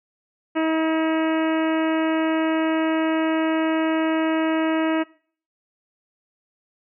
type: harmonic tone with a mistuned harmonic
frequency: 319.3 Hz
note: D#4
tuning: 45 cents sharp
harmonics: 1 / 2 / 3 / 4 / 5 / 6 / 7 / 8 / 9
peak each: -20 / -26 / -30 / -32 / -34 / -36 / -37 / -38 / -39 dBFS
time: 0.55-5.04 s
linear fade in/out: 20 ms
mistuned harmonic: 5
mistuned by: +15 cents
effects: noise-tail reverb RT60 0.5 s tail -22 dB re dry